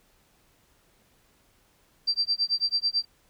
sine tone with tremolo, 4699 Hz, D8, in tune, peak -20 dBFS, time 2.07-3.05 s, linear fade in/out 10 ms, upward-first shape sine, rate 9.1 Hz, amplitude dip 100%, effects pink hiss -64 dBFS RMS until 3.29 s

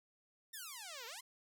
5% pulse exponential two-way sweep, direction down then up, 1864.7 to 440 to 1095 Hz, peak -35 dBFS, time 0.53-1.21 s, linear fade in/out 10 ms, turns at 1.06 s, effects none

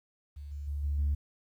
sine tone with level steps, 72.2 Hz, D2, 29 cents flat, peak -40 / -36 / -31 / -27 / -24 dBFS, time 0.36-1.15 s, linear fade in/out 10 ms, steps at 0.51 / 0.67 / 0.83 / 0.98 s, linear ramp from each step 10 ms, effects tanh soft clip ceiling -23 dBFS + 11-bit

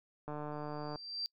click train, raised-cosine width 1 ms, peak -28 dBFS, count 102, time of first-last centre 0.28-0.958 s, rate 149 Hz
sine tone with exponential growth, 4699 Hz, D8, in tune, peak -33 dBFS, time 0.52-1.26 s, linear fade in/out 0 ms, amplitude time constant 160 ms
effects noise-tail reverb RT60 0.1 s tail -25 dB re dry

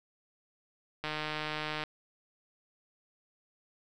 click train, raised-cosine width 0.3 ms, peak -19 dBFS, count 123, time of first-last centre 1.04-1.837 s, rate 153 Hz, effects none

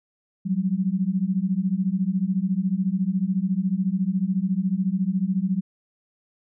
sine beating tone pair, 180.6 / 194.6 Hz, F#3 / G3, -42 / -12 cents, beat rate 14 Hz, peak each -24 / -23 dBFS, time 0.45-5.61 s, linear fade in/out 20 ms, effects none

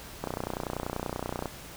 click train, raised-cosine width 1 ms, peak -17 dBFS, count 38, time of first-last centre 0.24-1.457 s, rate 30.4 Hz, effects pink hiss -45 dBFS RMS until 1.76 s

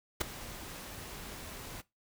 pink noise with ADSR envelope, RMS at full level -28 dBFS, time 0.2-1.82 s, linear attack 14 ms, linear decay 8 ms, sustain -17 dB, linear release 21 ms, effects noise-tail reverb RT60 0.2 s tail -19 dB re dry

